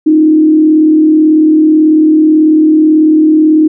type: tone with frequency modulation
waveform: sine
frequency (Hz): 311.1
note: D#4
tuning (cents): 0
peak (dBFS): -3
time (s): 0.06-3.68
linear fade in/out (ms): 10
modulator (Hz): 38.2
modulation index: 0.41
effects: none